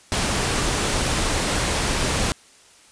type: noise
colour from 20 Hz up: pink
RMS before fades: -22 dBFS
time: 0.12-2.32 s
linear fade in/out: 0 ms
effects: white hiss -51 dBFS RMS until 2.91 s + resampled to 22050 Hz